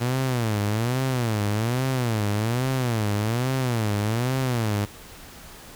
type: tone with vibrato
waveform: sawtooth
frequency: 116.54 Hz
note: A#2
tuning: in tune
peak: -18 dBFS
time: 0-4.86 s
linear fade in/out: 20 ms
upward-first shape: sine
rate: 1.2 Hz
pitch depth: 220 cents each way
effects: pink hiss -44 dBFS RMS until 5.75 s

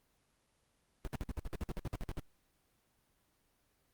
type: noise bursts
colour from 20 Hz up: brown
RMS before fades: -37 dBFS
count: 15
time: 1.05-2.195 s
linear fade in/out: 0 ms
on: 25 ms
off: 55 ms
effects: pink hiss -75 dBFS RMS until 3.93 s + Opus 24 kbps

